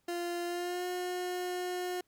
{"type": "tone with pitch glide", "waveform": "30% pulse", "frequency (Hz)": [347.3, 360.4], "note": ["F4", "F#4"], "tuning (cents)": [-10, -45], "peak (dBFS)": -31, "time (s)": [0.08, 2.01], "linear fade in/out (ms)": 5, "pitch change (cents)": 65, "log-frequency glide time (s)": [0.46, 0.86], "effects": ["pink hiss -75 dBFS RMS until 2.07 s"]}